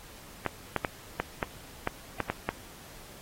clicks, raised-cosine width 0.5 ms, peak -13 dBFS, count 9, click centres 0.463 / 0.763 / 0.848 / 1.2 / 1.428 / 1.874 / 2.203 / 2.3 / 2.49 s, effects pink hiss -50 dBFS RMS until 3.21 s + AAC 48 kbps

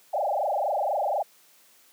sine tone with frequency modulation, 698.5 Hz, F5, in tune, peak -23 dBFS, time 0.13-1.23 s, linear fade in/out 10 ms, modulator 24.1 Hz, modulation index 5.4, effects white hiss -58 dBFS RMS until 1.92 s + high-pass 200 Hz 12 dB/octave

